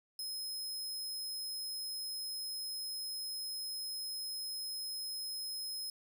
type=tone; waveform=sawtooth; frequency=5130 Hz; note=E8; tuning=48 cents flat; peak=-36 dBFS; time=0.19-5.9 s; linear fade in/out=2 ms; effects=none